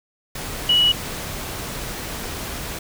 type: tone in noise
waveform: sine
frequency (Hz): 2931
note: F#7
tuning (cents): -17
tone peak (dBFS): -13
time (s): 0.69-0.92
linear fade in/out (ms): 5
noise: pink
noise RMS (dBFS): -30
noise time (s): 0.35-2.79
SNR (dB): +14
effects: none